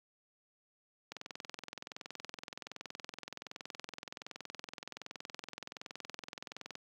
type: click train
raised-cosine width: 0.2 ms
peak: -25 dBFS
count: 121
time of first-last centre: 1.12-6.754 s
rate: 21.3 Hz
effects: high-pass 150 Hz 12 dB/octave + 11-bit